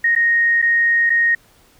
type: tone with dropouts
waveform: sine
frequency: 1864.7 Hz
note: A#6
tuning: in tune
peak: -12 dBFS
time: 0.04-1.35 s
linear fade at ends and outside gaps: 5 ms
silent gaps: 0.152-0.161 / 0.618-0.624 / 1.096-1.101 s
effects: pink hiss -53 dBFS RMS until 1.79 s